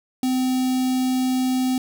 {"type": "tone with notch filter", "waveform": "square", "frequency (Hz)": 256.7, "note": "C4", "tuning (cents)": -33, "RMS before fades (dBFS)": -21, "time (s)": [0.23, 1.78], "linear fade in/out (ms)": 2, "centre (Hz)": 1500, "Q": 0.6, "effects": []}